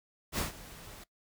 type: noise with ADSR envelope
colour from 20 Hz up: pink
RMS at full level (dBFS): -31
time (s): 0.32-1.04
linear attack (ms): 65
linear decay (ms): 130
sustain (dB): -18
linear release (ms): 7
effects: noise-tail reverb RT60 0.1 s tail -19 dB re dry